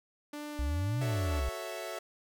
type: tone with vibrato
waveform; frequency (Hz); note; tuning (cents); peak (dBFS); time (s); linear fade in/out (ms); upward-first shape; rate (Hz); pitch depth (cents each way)
sawtooth; 293.7; D4; 0; -35; 0.33-1.4; 5; sine; 1.7; 18
type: exponential two-way sweep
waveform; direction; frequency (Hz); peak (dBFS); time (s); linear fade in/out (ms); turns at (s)
sine; up then down; 60.5 to 132.1 to 60.5; -29; 0.59-1.49; 0; 1.01
type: chord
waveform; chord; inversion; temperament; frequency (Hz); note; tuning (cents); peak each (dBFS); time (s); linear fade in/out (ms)
sawtooth; F# minor seventh; none; equal; 370 / 440 / 554.4 / 659.3; F#4 / A4 / C#5 / E5; 0 / 0 / 0 / 0; -41 / -41 / -40 / -36; 1.01-1.99; 5
effects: none